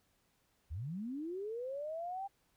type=linear sweep; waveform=sine; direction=up; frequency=65.2 to 801 Hz; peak=-38 dBFS; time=0.7-2.28 s; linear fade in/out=20 ms; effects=pink hiss -75 dBFS RMS until 2.56 s